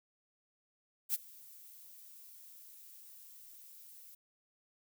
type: noise with ADSR envelope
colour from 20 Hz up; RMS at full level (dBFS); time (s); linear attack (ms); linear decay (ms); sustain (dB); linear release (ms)
violet; -31; 1.09-4.15; 51; 25; -24; 6
effects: none